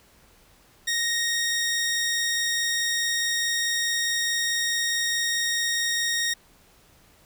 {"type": "tone", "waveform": "15% pulse", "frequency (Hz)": 1864.7, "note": "A#6", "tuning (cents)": 0, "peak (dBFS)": -17, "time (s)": [0.87, 6.34], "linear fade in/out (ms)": 10, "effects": ["pink hiss -57 dBFS RMS until 7.25 s"]}